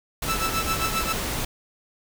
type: noise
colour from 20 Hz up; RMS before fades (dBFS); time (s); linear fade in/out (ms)
pink; -28; 0.22-1.45; 5
type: tone with tremolo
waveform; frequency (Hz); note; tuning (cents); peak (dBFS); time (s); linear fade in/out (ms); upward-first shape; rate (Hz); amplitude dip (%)
sawtooth; 1318.5; E6; 0; -18; 0.28-1.13; 10; triangle; 7.5; 100
effects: none